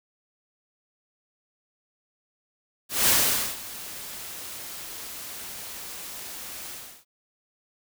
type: noise with ADSR envelope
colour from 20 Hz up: white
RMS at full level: -19 dBFS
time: 2.89-7.05 s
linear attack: 190 ms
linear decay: 480 ms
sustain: -19 dB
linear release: 340 ms
effects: none